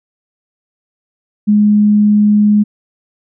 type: tone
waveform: sine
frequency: 208.8 Hz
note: G#3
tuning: 10 cents sharp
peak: -6 dBFS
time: 1.47-2.64 s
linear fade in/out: 20 ms
effects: none